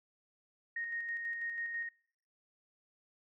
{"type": "tone with tremolo", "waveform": "sine", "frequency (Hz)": 1861, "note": "A#6", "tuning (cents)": -3, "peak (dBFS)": -35, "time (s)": [0.76, 1.89], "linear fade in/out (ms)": 5, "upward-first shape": "square", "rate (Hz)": 6.1, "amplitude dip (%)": 35, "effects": ["noise-tail reverb RT60 0.7 s tail -26 dB re dry"]}